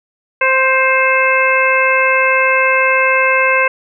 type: harmonic tone with a mistuned harmonic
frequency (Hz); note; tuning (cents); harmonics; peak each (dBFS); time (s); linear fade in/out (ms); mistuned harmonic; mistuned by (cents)
524; C5; +2; 1 / 2 / 3 / 4 / 5; -16 / -16 / -16 / -16 / -16; 0.41-3.68; 5; 4; +21
effects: none